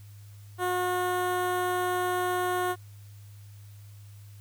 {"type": "tone with notch filter", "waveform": "15% pulse", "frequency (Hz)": 361.6, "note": "F#4", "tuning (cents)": -40, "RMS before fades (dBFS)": -28, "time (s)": [0.58, 2.76], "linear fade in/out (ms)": 50, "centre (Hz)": 5000, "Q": 0.7, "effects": ["added 102 Hz sine -45 dBFS peak until 4.4 s", "white hiss -60 dBFS RMS until 4.4 s"]}